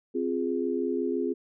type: chord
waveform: sine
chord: F minor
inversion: second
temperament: equal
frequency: 261.6 / 349.2 / 415.3 Hz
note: C4 / F4 / Ab4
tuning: 0 / 0 / 0 cents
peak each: -30 dBFS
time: 0.14-1.34 s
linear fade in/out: 20 ms
effects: none